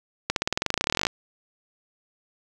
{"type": "accelerating click train", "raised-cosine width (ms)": 0.2, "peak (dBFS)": -5, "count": 23, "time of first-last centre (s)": [0.3, 1.068], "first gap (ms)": 62, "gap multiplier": 0.94, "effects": []}